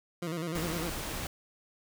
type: tone with vibrato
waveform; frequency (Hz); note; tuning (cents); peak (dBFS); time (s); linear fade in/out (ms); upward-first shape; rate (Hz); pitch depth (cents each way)
20% pulse; 166; E3; +12; -28; 0.22-0.9; 5; square; 9.9; 83
type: noise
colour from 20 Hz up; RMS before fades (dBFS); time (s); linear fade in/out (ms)
pink; -37; 0.55-1.27; 2
effects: none